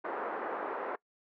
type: band-pass noise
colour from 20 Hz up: pink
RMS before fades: -37 dBFS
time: 0.04-0.96 s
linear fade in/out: 10 ms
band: 370 to 1500 Hz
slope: 24 dB/octave
effects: noise-tail reverb RT60 0.1 s tail -23 dB re dry